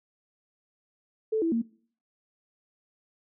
sine tone with pitch steps, 438.5 / 330 / 230.5 Hz, A4 / E4 / A#3, -6 / +2 / -19 cents, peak -23 dBFS, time 1.32-1.62 s, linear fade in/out 10 ms, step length 100 ms, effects noise-tail reverb RT60 0.5 s tail -22 dB re dry

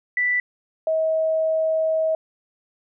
sine tone pair in turn, 1975.5 / 638.3 Hz, B6 / D#5, 0 / +44 cents, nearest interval octave + minor sixth, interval 1956 cents, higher first, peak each -18 dBFS, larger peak neither, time 0.17-0.4 / 0.87-2.15 s, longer second, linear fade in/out 2 ms, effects none

